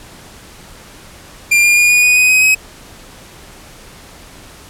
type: tone with pitch steps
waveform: 45% pulse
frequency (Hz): 2391 / 2412 / 2433 / 2454 / 2475 / 2497 / 2519 / 2541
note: D7 / D7 / D#7 / D#7 / D#7 / D#7 / D#7 / D#7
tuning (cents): +30 / +46 / -39 / -25 / -10 / +6 / +21 / +36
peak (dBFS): -7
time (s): 1.51-2.55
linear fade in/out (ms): 10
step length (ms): 130
effects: pink hiss -38 dBFS RMS until 4.69 s + low-pass 12000 Hz 12 dB/octave